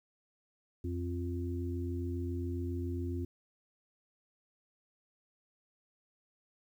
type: harmonic tone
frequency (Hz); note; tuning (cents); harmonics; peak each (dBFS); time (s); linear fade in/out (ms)
87.31; F2; 0; 1 / 3 / 4; -35 / -40 / -41; 0.84-3.25; 5
effects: 11-bit